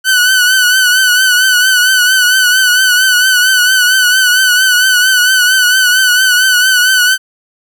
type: tone with vibrato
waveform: sawtooth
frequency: 1499 Hz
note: F#6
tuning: 22 cents sharp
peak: -3 dBFS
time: 0.04-7.18 s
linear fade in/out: 50 ms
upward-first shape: triangle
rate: 4.4 Hz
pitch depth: 61 cents each way
effects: none